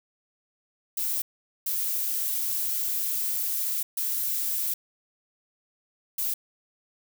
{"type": "noise bursts at uneven times", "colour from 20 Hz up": "violet", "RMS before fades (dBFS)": -28, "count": 4, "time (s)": [[0.97, 1.22], [1.66, 3.83], [3.97, 4.74], [6.18, 6.34]], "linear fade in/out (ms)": 5, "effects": []}